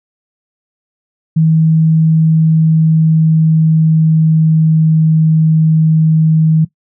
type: tone with pitch glide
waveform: sine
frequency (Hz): 160 to 158.62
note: D#3 to D#3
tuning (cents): +49 to +34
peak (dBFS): -6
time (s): 1.36-6.65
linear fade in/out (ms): 10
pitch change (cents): -15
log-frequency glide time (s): 2.02-5.04
effects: noise-tail reverb RT60 0.1 s tail -18 dB re dry